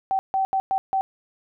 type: tone bursts at uneven times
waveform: sine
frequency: 770 Hz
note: G5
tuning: 31 cents flat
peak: -19 dBFS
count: 5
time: 0.11-0.19 / 0.34-0.45 / 0.53-0.6 / 0.71-0.78 / 0.93-1.01 s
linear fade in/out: 0 ms
effects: none